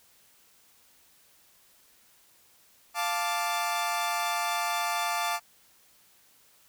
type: chord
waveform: sawtooth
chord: D minor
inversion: first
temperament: equal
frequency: 698.5 / 880 / 1174.7 Hz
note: F5 / A5 / D6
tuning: 0 / 0 / 0 cents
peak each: -28 dBFS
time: 2.94-5.4 s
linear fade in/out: 50 ms
effects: white hiss -61 dBFS RMS until 6.68 s